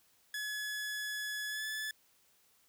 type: tone with pitch glide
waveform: sawtooth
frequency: 1700 to 1729.7 Hz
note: G#6 to A6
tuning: +40 to -30 cents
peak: -33 dBFS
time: 0.34-1.91 s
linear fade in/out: 2 ms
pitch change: +30 cents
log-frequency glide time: 1.48-1.65 s
effects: white hiss -69 dBFS RMS until 2.68 s